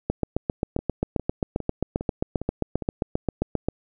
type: two click trains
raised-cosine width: 2 ms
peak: -17 / -9 dBFS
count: 6 / 28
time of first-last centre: 0.79-2.823 / 0.1-3.686 s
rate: 2.46 / 7.53 Hz
effects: none